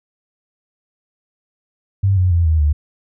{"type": "tone with pitch steps", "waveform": "sine", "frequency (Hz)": [97.9, 91.34, 85.23, 79.52, 74.19], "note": ["G2", "F#2", "F2", "D#2", "D2"], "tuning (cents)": [-2, -22, -42, 38, 18], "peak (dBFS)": -11, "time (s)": [2.03, 2.73], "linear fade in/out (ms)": 10, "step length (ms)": 140, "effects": []}